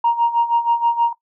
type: tone with tremolo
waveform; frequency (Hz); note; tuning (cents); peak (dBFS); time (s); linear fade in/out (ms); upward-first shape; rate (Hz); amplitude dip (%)
sine; 937; A#5; +9; -10; 0.04-1.13; 5; sine; 6.3; 80
effects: noise-tail reverb RT60 0.1 s tail -17 dB re dry + tanh soft clip ceiling -8 dBFS